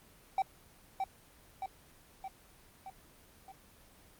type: tone with echo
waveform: triangle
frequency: 771 Hz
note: G5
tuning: 29 cents flat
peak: -25 dBFS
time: 0.38-0.42 s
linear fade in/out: 2 ms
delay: 620 ms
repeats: 5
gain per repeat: -4 dB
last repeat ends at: 3.52 s
effects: pink hiss -60 dBFS RMS until 4.19 s + Opus 24 kbps